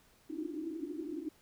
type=band-pass noise; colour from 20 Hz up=white; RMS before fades=-40 dBFS; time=0.29-1.29 s; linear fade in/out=10 ms; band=290 to 340 Hz; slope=96 dB/octave; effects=pink hiss -66 dBFS RMS until 1.41 s